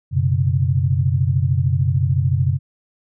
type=chord; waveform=sine; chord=F# suspended fourth; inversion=none; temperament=equal with one note detuned; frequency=92.5 / 125.12 / 138.59 Hz; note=F#2 / B2 / C#3; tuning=0 / +23 / 0 cents; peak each=-19 / -19 / -19 dBFS; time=0.11-2.59 s; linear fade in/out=50 ms; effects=none